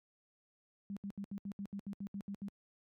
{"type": "tone bursts", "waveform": "sine", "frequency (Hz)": 199.6, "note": "G3", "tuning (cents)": 32, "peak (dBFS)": -39, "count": 12, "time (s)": [0.9, 2.484], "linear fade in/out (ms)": 0, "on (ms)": 66, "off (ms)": 72, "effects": ["high-pass 80 Hz 12 dB/octave"]}